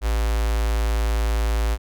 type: tone with notch filter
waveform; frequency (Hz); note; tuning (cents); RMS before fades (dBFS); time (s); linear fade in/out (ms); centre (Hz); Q
square; 55; A1; 0; -21; 0.01-1.78; 50; 190; 0.66
effects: none